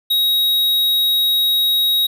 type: tone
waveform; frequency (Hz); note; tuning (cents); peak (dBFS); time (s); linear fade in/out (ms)
square; 3800; A#7; +33; -14; 0.1-2.07; 10
effects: none